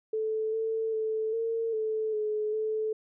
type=tone with pitch steps; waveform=sine; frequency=437.4 / 445.3 / 438.4 / 454.9 / 436.6 / 426.3 / 434.9 Hz; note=A4 / A4 / A4 / A#4 / A4 / G#4 / A4; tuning=-10 / +21 / -6 / -42 / -13 / +45 / -20 cents; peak=-27 dBFS; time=0.13-2.93 s; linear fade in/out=5 ms; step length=400 ms; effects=none